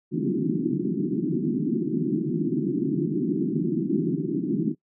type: band-pass noise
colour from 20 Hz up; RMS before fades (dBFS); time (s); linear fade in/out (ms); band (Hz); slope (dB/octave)
white; -25; 0.11-4.75; 50; 140 to 370; 96
effects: noise-tail reverb RT60 0.1 s tail -20 dB re dry